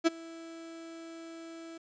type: tone with ADSR envelope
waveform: 35% pulse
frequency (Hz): 329.6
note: E4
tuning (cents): 0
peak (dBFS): -18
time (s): 0.04-1.78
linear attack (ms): 29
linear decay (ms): 20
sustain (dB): -24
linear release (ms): 9
effects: resampled to 16000 Hz + 10-bit